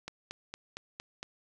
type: click train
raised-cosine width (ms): 0.2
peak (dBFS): -22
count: 6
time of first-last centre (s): 0.08-1.229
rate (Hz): 4.35
effects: none